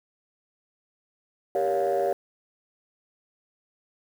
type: chord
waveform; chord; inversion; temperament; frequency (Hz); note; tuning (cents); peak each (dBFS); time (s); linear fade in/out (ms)
sine; G half-diminished seventh; none; just; 392 / 470.4 / 564.5 / 705.6; G4 / Bb4 / Db5 / F5; 0 / +16 / +31 / +18; -26 / -28 / -25 / -26; 1.55-2.13; 2
effects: tanh soft clip ceiling -17 dBFS + 8-bit